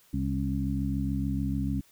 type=harmonic tone with a mistuned harmonic; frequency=66.8 Hz; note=C2; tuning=36 cents sharp; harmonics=1 / 2 / 3 / 4; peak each=-32 / -32 / -32 / -32 dBFS; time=0.13-1.81 s; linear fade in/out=10 ms; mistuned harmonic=4; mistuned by=+45 cents; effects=white hiss -61 dBFS RMS until 1.91 s